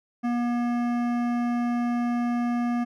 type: tone with hard clipping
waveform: triangle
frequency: 240 Hz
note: B3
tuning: 49 cents flat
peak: -25 dBFS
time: 0.23-2.85 s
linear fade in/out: 20 ms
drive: 18 dB
effects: none